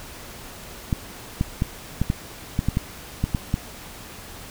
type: clicks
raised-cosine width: 5 ms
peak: -8 dBFS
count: 11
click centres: 0.928 / 1.411 / 1.621 / 2.016 / 2.101 / 2.591 / 2.686 / 2.771 / 3.24 / 3.348 / 3.541 s
effects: pink hiss -40 dBFS RMS until 4.5 s